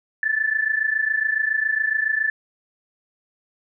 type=tone pair together; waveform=sine; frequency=1732.8 / 1760 Hz; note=A6 / A6; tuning=-27 / 0 cents; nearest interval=unison; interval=27 cents; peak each=-23 / -21 dBFS; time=0.23-2.3 s; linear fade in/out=2 ms; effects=none